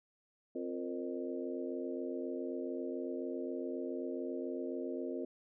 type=harmonic tone with a mistuned harmonic; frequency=87.31 Hz; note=F2; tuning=in tune; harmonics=3 / 4 / 5 / 6 / 7; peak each=-41 / -41 / -43 / -47 / -47 dBFS; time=0.55-5.25 s; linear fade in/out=5 ms; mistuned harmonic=5; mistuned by=+90 cents; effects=none